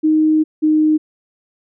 sine tone pair in turn, 311.1 / 308.8 Hz, D#4 / D#4, 0 / -13 cents, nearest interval unison, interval 13 cents, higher first, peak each -10 dBFS, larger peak neither, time 0.03-0.44 / 0.62-0.98 s, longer first, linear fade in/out 20 ms, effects none

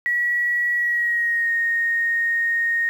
sine tone with pitch glide, 1929 to 1857.9 Hz, B6 to A#6, -41 to -6 cents, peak -18 dBFS, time 0.06-2.89 s, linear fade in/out 0 ms, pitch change -65 cents, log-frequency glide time 0.75-1.5 s, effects 8-bit

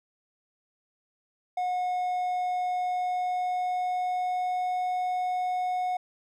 triangle tone with pitch glide, 726 to 730.2 Hz, F#5 to F#5, -33 to -23 cents, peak -24 dBFS, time 1.57-5.97 s, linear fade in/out 5 ms, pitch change +10 cents, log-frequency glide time 2.79-4.82 s, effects none

